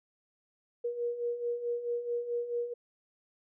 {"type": "beating tone pair", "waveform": "sine", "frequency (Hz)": [474, 478.6], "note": ["A#4", "A#4"], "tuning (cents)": [29, 46], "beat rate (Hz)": 4.6, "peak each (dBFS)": [-38, -32], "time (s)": [0.84, 2.74], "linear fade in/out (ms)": 10, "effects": []}